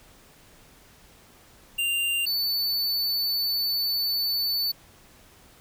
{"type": "tone pair in turn", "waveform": "square", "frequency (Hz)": [2787, 4495], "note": ["F7", "C#8"], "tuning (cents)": [-4, 23], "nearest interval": "minor sixth", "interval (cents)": 827, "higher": "second", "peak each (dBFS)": -24, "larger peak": "neither", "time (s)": [[1.78, 2.26], [2.26, 4.72]], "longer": "second", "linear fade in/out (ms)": 10, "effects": ["pink hiss -54 dBFS RMS until 5.6 s"]}